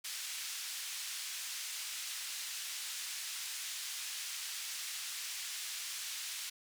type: band-pass noise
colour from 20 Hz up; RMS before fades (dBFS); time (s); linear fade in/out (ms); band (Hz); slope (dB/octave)
white; -42; 0.04-6.5; 10; 2000 to 8000; 12
effects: none